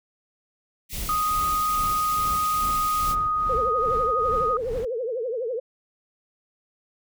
white band-stop noise, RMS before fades -34 dBFS, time 0.89-3.16 s, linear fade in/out 50 ms, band 300 to 1900 Hz, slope 96 dB/octave
brown noise with tremolo, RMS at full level -32 dBFS, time 0.93-4.85 s, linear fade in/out 2 ms, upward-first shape triangle, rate 2.4 Hz, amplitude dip 85%
sine tone, 1244.5 Hz, D#6, in tune, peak -21 dBFS, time 1.09-4.57 s, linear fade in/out 2 ms
sine tone with vibrato, 480 Hz, B4, 49 cents flat, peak -25 dBFS, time 3.49-5.6 s, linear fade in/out 10 ms, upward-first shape triangle, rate 12 Hz, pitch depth 200 cents each way
effects none

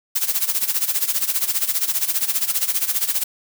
blue noise with tremolo, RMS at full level -18 dBFS, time 0.15-3.24 s, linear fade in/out 10 ms, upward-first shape sine, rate 15 Hz, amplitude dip 80%, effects none

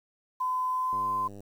sine tone with pitch glide, 1017 to 1030 Hz, C6 to C6, -50 to -28 cents, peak -26 dBFS, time 0.4-1.28 s, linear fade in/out 10 ms, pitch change +22 cents, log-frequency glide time 0.67-1.09 s
click train, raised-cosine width 2 ms, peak -33 dBFS, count 49, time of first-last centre 0.93-1.405 s, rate 101 Hz
effects 9-bit

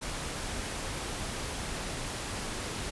pink noise, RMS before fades -36 dBFS, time 0.01-2.91 s, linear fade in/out 20 ms, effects resampled to 24000 Hz

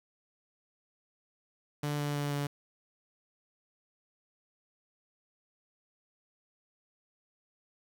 sawtooth tone with pitch steps, 146.83 / 145.73 / 144.64 / 143.56 Hz, D3 / D3 / D3 / D3, 0 / -13 / -26 / -39 cents, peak -27 dBFS, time 1.83-2.47 s, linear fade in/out 5 ms, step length 160 ms, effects 9-bit

